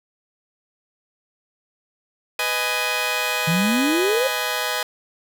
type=chord; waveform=10% pulse; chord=G# minor; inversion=first; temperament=just; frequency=498.4 / 623 / 830.6 Hz; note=B4 / D#5 / G#5; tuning=+16 / +2 / 0 cents; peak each=-18 dBFS; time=2.39-4.83 s; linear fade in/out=2 ms
type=exponential sweep; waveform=sine; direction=up; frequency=156.3 to 548 Hz; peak=-18 dBFS; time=3.47-4.28 s; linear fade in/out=10 ms
effects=none